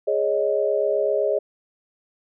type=chord; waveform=sine; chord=Ab suspended fourth; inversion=none; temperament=equal; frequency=415.3 / 554.4 / 622.3 Hz; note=Ab4 / Db5 / Eb5; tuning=0 / 0 / 0 cents; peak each=-23 dBFS; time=0.07-1.39 s; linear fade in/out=10 ms; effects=none